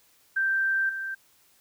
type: tone with level steps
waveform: sine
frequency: 1568 Hz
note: G6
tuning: in tune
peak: -22 / -30 dBFS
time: 0.36-1.15 s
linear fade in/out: 10 ms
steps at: 0.89 s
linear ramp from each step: 5 ms
effects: white hiss -62 dBFS RMS until 1.6 s